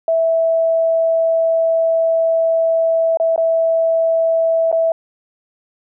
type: tone with dropouts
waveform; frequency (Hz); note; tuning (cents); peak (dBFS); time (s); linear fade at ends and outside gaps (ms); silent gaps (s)
sine; 656; E5; -9; -12; 0.08-4.92; 2; 3.172-3.199 / 3.361-3.378 / 4.716-4.726
effects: none